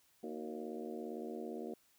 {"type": "harmonic tone with a mistuned harmonic", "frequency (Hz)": 77.7, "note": "D#2", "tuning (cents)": -2, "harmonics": [3, 4, 5, 6, 7, 8, 9], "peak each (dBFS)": [-46, -48, -46, -48, -53, -54, -53], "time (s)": [0.23, 1.74], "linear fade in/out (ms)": 5, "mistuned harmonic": 5, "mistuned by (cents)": -73, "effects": ["white hiss -71 dBFS RMS until 1.98 s"]}